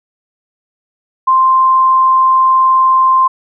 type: tone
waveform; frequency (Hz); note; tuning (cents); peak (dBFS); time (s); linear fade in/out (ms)
sine; 1046.5; C6; 0; -6; 1.27-3.28; 10
effects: none